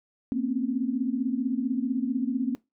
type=tone cluster; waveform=sine; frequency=231.2 / 255.7 / 271.4 Hz; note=A#3 / C4 / C#4; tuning=-14 / -40 / -36 cents; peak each=-29 dBFS; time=0.32-2.55 s; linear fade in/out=0 ms; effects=noise-tail reverb RT60 0.2 s tail -20 dB re dry